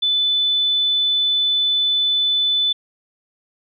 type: tone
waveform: sine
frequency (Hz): 3500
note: A7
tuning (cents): -10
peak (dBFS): -15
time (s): 0.02-2.73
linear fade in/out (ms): 10
effects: none